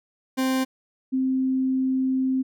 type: tone pair in turn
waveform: 40% pulse / sine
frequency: 261.6 / 261.6 Hz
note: C4 / C4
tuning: 0 / 0 cents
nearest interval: unison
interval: 0 cents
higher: neither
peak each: -20 dBFS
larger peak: neither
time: 0.37-0.65 / 1.12-2.43 s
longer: second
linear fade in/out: 20 ms
effects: none